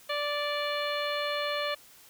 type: harmonic tone with a mistuned harmonic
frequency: 585 Hz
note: D5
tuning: 7 cents flat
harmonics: 1 / 2 / 3 / 4 / 5 / 6 / 7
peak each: -32 / -35 / -37 / -38 / -39 / -40 / -40 dBFS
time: 0.09-1.75 s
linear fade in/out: 10 ms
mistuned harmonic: 7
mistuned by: +54 cents
effects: white hiss -55 dBFS RMS until 2.09 s